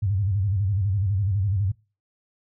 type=tone with vibrato; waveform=sine; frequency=98.3 Hz; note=G2; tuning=5 cents sharp; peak=-20 dBFS; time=0.02-1.72 s; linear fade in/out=10 ms; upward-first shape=square; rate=12 Hz; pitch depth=110 cents each way; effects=noise-tail reverb RT60 0.3 s tail -21 dB re dry